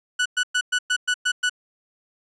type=tone bursts; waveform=30% pulse; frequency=1480 Hz; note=F#6; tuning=in tune; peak=-16 dBFS; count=8; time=0.19-1.496 s; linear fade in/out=10 ms; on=67 ms; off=110 ms; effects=resampled to 22050 Hz